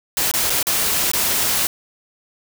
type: noise with dropouts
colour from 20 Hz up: white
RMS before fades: -19 dBFS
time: 0.17-1.67 s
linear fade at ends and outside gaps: 1 ms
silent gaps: 0.314-0.338 / 0.497-0.503 / 0.628-0.669 / 1.116-1.134 s
effects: none